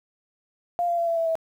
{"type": "tone with pitch steps", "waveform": "sine", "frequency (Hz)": [698.5, 688.9, 679.4, 670, 660.8, 651.7], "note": ["F5", "F5", "F5", "E5", "E5", "E5"], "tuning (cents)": [0, -24, -48, 28, 4, -20], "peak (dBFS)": -21, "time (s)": [0.79, 1.354], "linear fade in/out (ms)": 0, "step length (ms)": 94, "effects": ["9-bit"]}